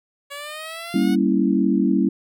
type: linear sweep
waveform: 10% pulse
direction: up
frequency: 562 to 740 Hz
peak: -23 dBFS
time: 0.3-1.16 s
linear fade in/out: 20 ms
type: chord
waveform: sine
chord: G diminished seventh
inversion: none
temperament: equal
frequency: 196 / 233.1 / 277.2 / 329.6 Hz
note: G3 / Bb3 / Db4 / Fb4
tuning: 0 / 0 / 0 / 0 cents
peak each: -20 / -22 / -21 / -22 dBFS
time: 0.94-2.09 s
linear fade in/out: 5 ms
effects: none